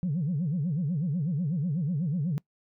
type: tone with vibrato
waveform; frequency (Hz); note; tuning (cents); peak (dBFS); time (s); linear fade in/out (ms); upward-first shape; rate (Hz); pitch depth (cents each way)
sine; 160; D#3; +49; -24; 0.03-2.38; 0; sine; 8.1; 270
effects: noise-tail reverb RT60 0.1 s tail -24 dB re dry + tanh soft clip ceiling -22 dBFS